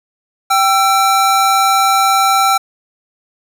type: tone pair together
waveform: square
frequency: 780.4 / 1340 Hz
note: G5 / E6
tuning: -8 / +28 cents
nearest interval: major sixth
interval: 936 cents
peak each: -13 dBFS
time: 0.5-2.58 s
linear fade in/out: 10 ms
effects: none